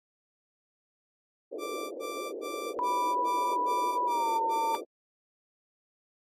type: band-pass noise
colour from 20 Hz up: white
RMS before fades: -38 dBFS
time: 1.51-4.85 s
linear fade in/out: 20 ms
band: 320 to 550 Hz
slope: 48 dB/octave
type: tone bursts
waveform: sawtooth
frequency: 1174.7 Hz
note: D6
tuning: in tune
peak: -34 dBFS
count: 8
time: 1.58-4.815 s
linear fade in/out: 50 ms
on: 330 ms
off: 85 ms
type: tone with pitch glide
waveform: sine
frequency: 984 to 907.6 Hz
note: B5 to A#5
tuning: -7 to -47 cents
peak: -26 dBFS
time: 2.79-4.75 s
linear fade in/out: 0 ms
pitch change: -140 cents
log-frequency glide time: 4.03-4.3 s
effects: AAC 48 kbps